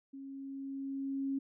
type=tone with level ramp; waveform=sine; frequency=272.6 Hz; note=C#4; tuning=29 cents flat; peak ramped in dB=-44 to -31 dBFS; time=0.13-1.39 s; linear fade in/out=10 ms; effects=none